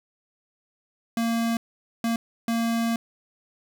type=tone bursts at uneven times; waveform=square; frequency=230.3 Hz; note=A#3; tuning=21 cents flat; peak=-23 dBFS; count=3; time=1.17-1.57 / 2.04-2.16 / 2.48-2.96 s; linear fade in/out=2 ms; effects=none